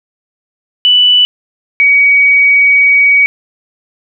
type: tone pair in turn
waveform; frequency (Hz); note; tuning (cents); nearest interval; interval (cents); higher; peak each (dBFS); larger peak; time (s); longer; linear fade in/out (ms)
sine; 2973 / 2259; F#7 / C#7; +8 / +32; perfect fourth; 476; first; -4; neither; 0.85-1.25 / 1.8-3.26; second; 0
effects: none